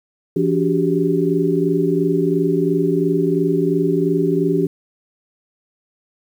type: tone cluster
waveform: sine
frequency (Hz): 167.4 / 286.3 / 375 / 397.9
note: E3 / D4 / F#4 / G4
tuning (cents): +27 / -44 / +23 / +26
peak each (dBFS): -20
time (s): 0.36-4.67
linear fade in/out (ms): 5
effects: 8-bit